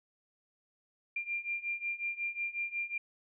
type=beating tone pair; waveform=sine; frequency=2385 / 2390.5 Hz; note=D7 / D7; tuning=+26 / +30 cents; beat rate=5.5 Hz; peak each=-38 / -36 dBFS; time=1.16-2.98 s; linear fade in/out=5 ms; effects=none